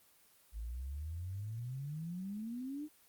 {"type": "exponential sweep", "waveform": "sine", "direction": "up", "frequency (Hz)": [51.91, 311.1], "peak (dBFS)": -39, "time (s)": [0.52, 2.89], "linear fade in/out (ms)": 50, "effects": ["white hiss -66 dBFS RMS until 3.08 s", "Opus 24 kbps"]}